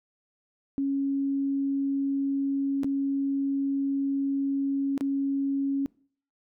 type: tone with dropouts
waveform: sine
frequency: 275.9 Hz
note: C#4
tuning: 8 cents flat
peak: -24 dBFS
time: 0.78-5.86 s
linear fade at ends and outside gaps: 0 ms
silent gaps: 2.834-2.844 / 4.978-5.009 s
effects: noise-tail reverb RT60 0.5 s tail -23 dB re dry